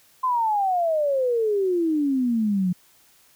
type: exponential sweep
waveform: sine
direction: down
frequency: 1046.5 to 175.7 Hz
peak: -19 dBFS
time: 0.23-2.73 s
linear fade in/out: 10 ms
effects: white hiss -57 dBFS RMS until 3.35 s